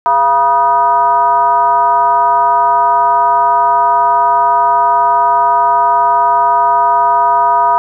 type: tone with frequency modulation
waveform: sine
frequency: 964 Hz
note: B5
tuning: 42 cents flat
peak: -7 dBFS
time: 0.06-7.78 s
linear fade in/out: 0 ms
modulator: 275 Hz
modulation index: 0.87
effects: none